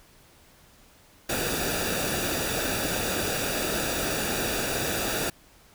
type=noise with comb filter; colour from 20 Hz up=pink; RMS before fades=-28 dBFS; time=1.29-5.3 s; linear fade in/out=5 ms; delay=0.95 ms; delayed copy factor=-0.65; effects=pink hiss -56 dBFS RMS until 5.74 s